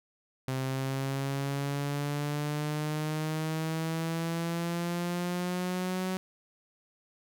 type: exponential sweep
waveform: sawtooth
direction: up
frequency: 130.81 to 187.1 Hz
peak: -26 dBFS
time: 0.48-6.17 s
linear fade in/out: 0 ms
effects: none